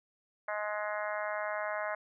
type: harmonic tone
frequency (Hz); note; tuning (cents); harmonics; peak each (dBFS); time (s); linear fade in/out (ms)
210; G#3; +19; 3 / 4 / 5 / 6 / 7 / 8 / 9 / 10; -36 / -42 / -41 / -43 / -42 / -43 / -45 / -46; 0.48-1.95; 5
effects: none